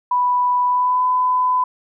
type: tone with pitch glide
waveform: sine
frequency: 987.8 to 1005.1 Hz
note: B5 to B5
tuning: 0 to +30 cents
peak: -14 dBFS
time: 0.11-1.64 s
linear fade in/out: 5 ms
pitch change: +30 cents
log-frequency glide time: 0.66-1.04 s
effects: none